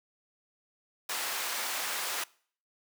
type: high-pass noise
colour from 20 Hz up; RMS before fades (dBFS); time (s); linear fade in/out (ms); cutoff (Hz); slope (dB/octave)
pink; -34; 1.09-2.24; 5; 870; 12
effects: noise-tail reverb RT60 0.5 s tail -23 dB re dry